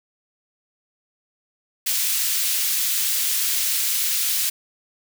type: high-pass noise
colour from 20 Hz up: white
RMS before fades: -22 dBFS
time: 1.86-4.5 s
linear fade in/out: 10 ms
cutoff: 2500 Hz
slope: 12 dB/octave
effects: none